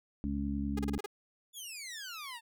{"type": "harmonic tone", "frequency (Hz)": 70.3, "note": "C#2", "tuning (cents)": 25, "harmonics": [1, 2, 3, 4], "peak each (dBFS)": [-37, -44, -35, -37], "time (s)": [0.24, 0.98], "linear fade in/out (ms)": 0}
{"type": "tone bursts", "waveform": "sawtooth", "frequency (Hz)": 411.5, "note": "G#4", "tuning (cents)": -16, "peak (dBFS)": -32, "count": 6, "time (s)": [0.77, 1.061], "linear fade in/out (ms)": 5, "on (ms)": 21, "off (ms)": 33}
{"type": "exponential sweep", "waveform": "15% pulse", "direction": "down", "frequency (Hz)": [3520, 885], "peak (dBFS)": -35, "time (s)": [1.53, 2.41], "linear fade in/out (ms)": 50}
{"effects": []}